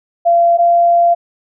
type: tone pair in turn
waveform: sine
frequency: 685 / 688.8 Hz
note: F5 / F5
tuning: -34 / -24 cents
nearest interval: unison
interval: 10 cents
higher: second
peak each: -7 dBFS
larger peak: neither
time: 0.25-0.58 / 0.58-1.15 s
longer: second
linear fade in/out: 20 ms
effects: none